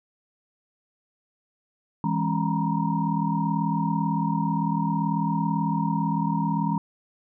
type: tone cluster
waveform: sine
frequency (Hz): 163.7 / 204.3 / 271.4 / 931 / 969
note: E3 / G#3 / C#4 / A#5 / B5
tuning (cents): -12 / -28 / -36 / -2 / -33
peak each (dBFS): -26 / -27 / -30 / -29 / -34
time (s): 2.04-6.78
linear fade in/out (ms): 2
effects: none